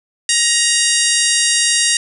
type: harmonic tone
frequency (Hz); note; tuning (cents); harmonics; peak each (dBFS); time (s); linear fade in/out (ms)
942; A#5; +18; 2 / 3 / 4 / 5 / 6 / 7 / 8 / 9 / 10; -21 / -21 / -21 / -21 / -21 / -21 / -21 / -21 / -21; 0.29-1.97; 2
effects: none